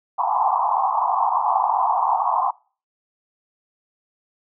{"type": "band-pass noise", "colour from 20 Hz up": "white", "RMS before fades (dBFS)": -20, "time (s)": [0.18, 2.51], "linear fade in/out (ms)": 10, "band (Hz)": [720, 1100], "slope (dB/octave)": 96, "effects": ["noise-tail reverb RT60 0.4 s tail -25 dB re dry"]}